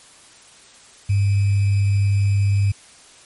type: tone with sample-and-hold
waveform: sine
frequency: 100 Hz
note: G2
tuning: 35 cents sharp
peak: -14 dBFS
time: 1.09-2.72 s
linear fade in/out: 10 ms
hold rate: 2450 Hz
effects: white hiss -47 dBFS RMS until 3.25 s + MP3 48 kbps